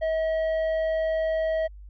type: tone with tanh clipping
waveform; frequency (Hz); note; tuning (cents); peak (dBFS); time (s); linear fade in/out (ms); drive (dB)
sine; 640; D#5; +49; -24; 0.01-1.68; 20; 7
effects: added 50 Hz sine -41 dBFS peak until 1.89 s

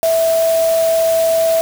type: tone in noise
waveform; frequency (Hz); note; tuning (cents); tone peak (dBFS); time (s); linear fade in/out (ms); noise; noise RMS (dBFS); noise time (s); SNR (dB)
sine; 656; E5; -9; -11; 0.03-1.61; 0; white; -26; 0.03-1.61; +12
effects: none

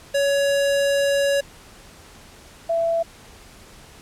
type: tone pair in turn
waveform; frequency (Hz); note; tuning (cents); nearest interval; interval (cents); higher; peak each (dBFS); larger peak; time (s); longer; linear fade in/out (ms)
square / sine; 561 / 667.1; C#5 / E5; +21 / +20; minor third; 299; second; -18; neither; 0.14-1.41 / 2.69-3.03; first; 10
effects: pink hiss -46 dBFS RMS until 4.01 s + low-pass 11000 Hz 12 dB/octave

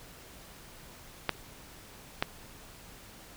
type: clicks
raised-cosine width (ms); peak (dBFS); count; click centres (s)
0.3; -10; 2; 1.293 / 2.225
effects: pink hiss -51 dBFS RMS until 3.36 s

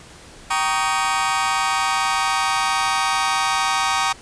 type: chord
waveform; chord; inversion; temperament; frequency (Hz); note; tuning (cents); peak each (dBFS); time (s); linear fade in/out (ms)
sawtooth; Eb dominant seventh; first; just; 777.8 / 933.4 / 1120.1 / 1244.5; G5 / Bb5 / Db6 / Eb6; -14 / +2 / +18 / 0; -20; 0.5-4.13; 10
effects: pink hiss -43 dBFS RMS until 4.21 s + resampled to 22050 Hz

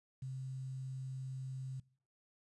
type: tone with quantisation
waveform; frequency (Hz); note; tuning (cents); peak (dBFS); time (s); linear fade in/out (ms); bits
sine; 131.4; C3; +8; -40; 0.22-1.8; 5; 11
effects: noise-tail reverb RT60 0.5 s tail -23 dB re dry + resampled to 24000 Hz

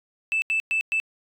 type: tone bursts at uneven times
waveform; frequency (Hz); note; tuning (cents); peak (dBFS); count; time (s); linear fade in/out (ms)
sine; 2637; E7; 0; -19; 4; 0.32-0.42 / 0.5-0.6 / 0.71-0.81 / 0.92-1; 0
effects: tanh soft clip ceiling -18 dBFS

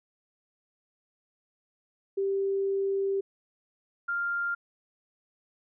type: tone pair in turn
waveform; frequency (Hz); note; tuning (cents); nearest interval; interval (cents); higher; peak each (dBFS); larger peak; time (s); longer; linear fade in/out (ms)
sine; 392 / 1396.9; G4 / F6; 0 / 0; octave + minor seventh; 2200; second; -25 / -27; first; 2.17-3.21 / 4.08-4.55; first; 10
effects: none

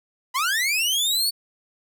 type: linear sweep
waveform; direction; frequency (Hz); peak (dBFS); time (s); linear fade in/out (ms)
sawtooth; up; 964 to 4543; -17; 0.34-1.31; 20
effects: none

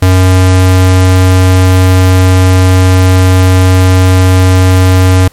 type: tone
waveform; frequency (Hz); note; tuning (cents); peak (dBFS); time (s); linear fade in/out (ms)
square; 92.6; F#2; +2; -3; 0.02-5.28; 5
effects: pink hiss -42 dBFS RMS until 5.32 s + MP3 64 kbps

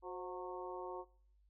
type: harmonic tone with a mistuned harmonic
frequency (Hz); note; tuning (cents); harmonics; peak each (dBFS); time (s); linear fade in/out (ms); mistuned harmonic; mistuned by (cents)
182.4; F#3; -24; 2 / 3 / 4 / 5 / 6; -46 / -50 / -52 / -48 / -52; 0.02-1.05; 50; 3; -64
effects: noise-tail reverb RT60 0.6 s tail -22 dB re dry + added 50 Hz sine -67 dBFS peak until 1.49 s

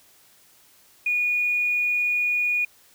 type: tone with quantisation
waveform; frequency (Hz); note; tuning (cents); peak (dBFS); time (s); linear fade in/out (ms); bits
sine; 2451; D#7; -27; -20; 1.06-2.65; 5; 8
effects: white hiss -56 dBFS RMS until 2.94 s

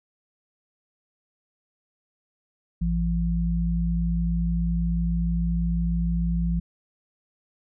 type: tone pair together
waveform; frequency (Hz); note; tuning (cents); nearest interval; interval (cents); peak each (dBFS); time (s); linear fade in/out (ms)
sine; 56.85 / 170.6; A#1 / F3; -43 / -40; octave + perfect fifth; 1903; -24; 2.81-6.6; 10
effects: none

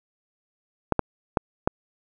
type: clicks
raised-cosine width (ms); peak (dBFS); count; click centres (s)
1; -5; 4; 0.923 / 0.993 / 1.372 / 1.675
effects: none

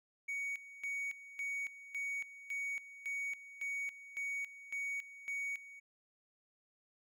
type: tone with tremolo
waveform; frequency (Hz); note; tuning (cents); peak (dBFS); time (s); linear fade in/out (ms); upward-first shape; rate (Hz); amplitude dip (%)
triangle; 2240; C#7; +18; -35; 0.28-5.8; 10; square; 1.8; 80
effects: none

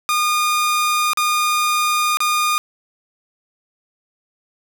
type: tone with dropouts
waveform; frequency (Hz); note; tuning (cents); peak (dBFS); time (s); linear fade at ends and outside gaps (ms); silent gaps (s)
sawtooth; 1219; D#6; -36; -12; 0.09-2.58; 0; 1.133-1.173 / 2.171-2.204
effects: none

